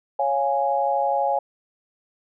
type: chord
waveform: sine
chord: Db major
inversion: none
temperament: equal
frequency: 554.4 / 698.5 / 830.6 Hz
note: Db5 / F5 / Ab5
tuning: 0 / 0 / 0 cents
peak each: -24 / -25 / -22 dBFS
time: 0.19-1.39 s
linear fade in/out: 5 ms
effects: none